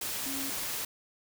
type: tone in noise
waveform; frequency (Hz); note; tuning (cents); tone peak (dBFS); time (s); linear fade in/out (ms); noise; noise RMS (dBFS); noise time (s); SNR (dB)
sine; 273.1; C#4; -26; -38; 0.26-0.5; 5; white; -35; 0.01-0.85; -6
effects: none